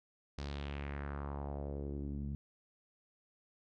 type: tone with low-pass filter sweep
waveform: sawtooth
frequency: 71 Hz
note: C#2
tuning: 42 cents sharp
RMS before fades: -41 dBFS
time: 0.38-2.35 s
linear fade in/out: 0 ms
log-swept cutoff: 5100 to 180 Hz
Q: 2.4
effects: none